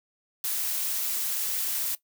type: noise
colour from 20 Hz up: blue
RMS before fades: -29 dBFS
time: 0.44-1.95 s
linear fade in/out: 2 ms
effects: noise-tail reverb RT60 0.1 s tail -17 dB re dry